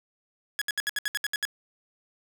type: tone bursts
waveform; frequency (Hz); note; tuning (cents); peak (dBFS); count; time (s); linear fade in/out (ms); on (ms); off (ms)
sawtooth; 1678; G#6; +17; -22; 10; 0.59-1.452; 0; 25; 68
effects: none